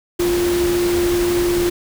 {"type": "tone in noise", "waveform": "sine", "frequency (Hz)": 349.6, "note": "F4", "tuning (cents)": 2, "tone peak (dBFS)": -15, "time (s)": [0.19, 1.7], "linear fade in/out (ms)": 10, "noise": "pink", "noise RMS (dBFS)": -25, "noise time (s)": [0.19, 1.7], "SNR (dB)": 7, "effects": []}